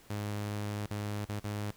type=tone with dropouts; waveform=sawtooth; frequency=103.83 Hz; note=G#2; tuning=in tune; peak=-30 dBFS; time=0.1-1.71 s; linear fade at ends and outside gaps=5 ms; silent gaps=0.863-0.906 / 1.252-1.289 / 1.397-1.441 s; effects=pink hiss -59 dBFS RMS until 1.76 s